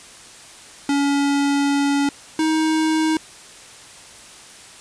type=tone pair in turn; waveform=square; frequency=282.4 / 315.6 Hz; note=C#4 / D#4; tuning=+32 / +25 cents; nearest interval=major second; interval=193 cents; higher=second; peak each=-17 dBFS; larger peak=neither; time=0.89-2.09 / 2.39-3.17 s; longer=first; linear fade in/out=2 ms; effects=white hiss -42 dBFS RMS until 4.8 s + resampled to 22050 Hz